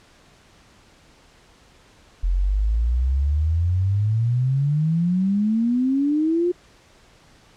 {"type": "exponential sweep", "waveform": "sine", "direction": "up", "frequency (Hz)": [42.65, 360], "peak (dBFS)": -17, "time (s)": [2.23, 6.52], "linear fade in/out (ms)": 10, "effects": ["pink hiss -53 dBFS RMS until 7.56 s", "low-pass 7000 Hz 12 dB/octave"]}